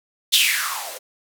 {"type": "noise with band-pass filter sweep", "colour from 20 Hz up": "violet", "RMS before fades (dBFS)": -21, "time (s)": [0.32, 0.99], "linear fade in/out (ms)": 20, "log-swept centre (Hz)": [3700, 470], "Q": 6.4, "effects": []}